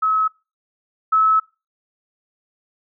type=tone pair in turn; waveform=sine; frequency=1287 / 1297.4 Hz; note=E6 / E6; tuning=-42 / -28 cents; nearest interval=unison; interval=14 cents; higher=second; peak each=-15 / -12 dBFS; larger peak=second; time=0.02-0.28 / 1.12-1.4 s; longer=second; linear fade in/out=10 ms; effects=noise-tail reverb RT60 0.3 s tail -24 dB re dry